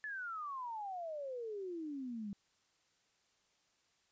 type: exponential sweep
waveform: sine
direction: down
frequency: 1754 to 196 Hz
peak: -40 dBFS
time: 0.04-2.33 s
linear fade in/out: 0 ms
effects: white hiss -75 dBFS RMS until 4.11 s + resampled to 16000 Hz